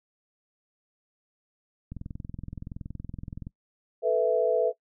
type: click train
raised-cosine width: 5 ms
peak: -25 dBFS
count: 34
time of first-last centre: 1.92-3.469 s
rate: 21.3 Hz
type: chord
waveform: sine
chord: A suspended second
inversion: none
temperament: just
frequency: 440 / 495 / 660 Hz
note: A4 / B4 / E5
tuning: 0 / +4 / +2 cents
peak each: -26 / -25 / -25 dBFS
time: 4.02-4.73 s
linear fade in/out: 50 ms
effects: noise-tail reverb RT60 0.1 s tail -22 dB re dry